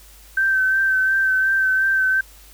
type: tone with vibrato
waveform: sine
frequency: 1548 Hz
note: G6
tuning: 22 cents flat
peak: -15 dBFS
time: 0.37-2.21 s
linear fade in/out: 5 ms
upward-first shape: sine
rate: 2.8 Hz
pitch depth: 25 cents each way
effects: added 50 Hz sine -46 dBFS peak until 2.53 s + white hiss -48 dBFS RMS until 2.53 s